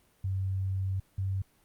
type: tone pair in turn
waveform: sine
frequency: 95.5 / 96.16 Hz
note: G2 / G2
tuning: -45 / -33 cents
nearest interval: unison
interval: 12 cents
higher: second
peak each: -28 dBFS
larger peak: neither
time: 0.24-1 / 1.18-1.42 s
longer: first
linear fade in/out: 5 ms
effects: pink hiss -66 dBFS RMS until 1.64 s + Opus 32 kbps